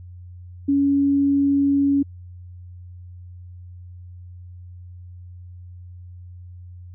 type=tone; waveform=sine; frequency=280.2 Hz; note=C#4; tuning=19 cents sharp; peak=-15 dBFS; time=0.68-2.03 s; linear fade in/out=10 ms; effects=added 89 Hz sine -37 dBFS peak until 6.94 s